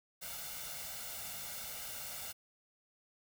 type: noise with comb filter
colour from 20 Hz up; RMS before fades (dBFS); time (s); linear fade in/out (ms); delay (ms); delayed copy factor
white; -44; 0.21-2.33; 20; 1.4; +0.7
effects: none